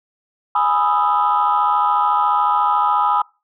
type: chord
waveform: sine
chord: E major seventh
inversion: first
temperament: equal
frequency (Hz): 830.6 / 987.8 / 1244.5 / 1318.5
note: G#5 / B5 / D#6 / E6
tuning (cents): 0 / 0 / 0 / 0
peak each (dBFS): -18 / -18 / -18 / -22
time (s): 0.55-3.22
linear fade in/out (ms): 5
effects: noise-tail reverb RT60 0.3 s tail -25 dB re dry + tanh soft clip ceiling -6 dBFS